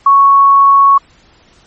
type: tone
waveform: sine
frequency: 1108.7 Hz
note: C#6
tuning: in tune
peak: -3 dBFS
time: 0.06-0.98 s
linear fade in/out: 5 ms
effects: pink hiss -47 dBFS RMS until 1.66 s + MP3 32 kbps